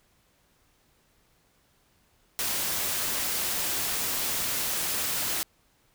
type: noise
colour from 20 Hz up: white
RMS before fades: -29 dBFS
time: 2.39-5.43 s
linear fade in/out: 0 ms
effects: pink hiss -66 dBFS RMS until 5.94 s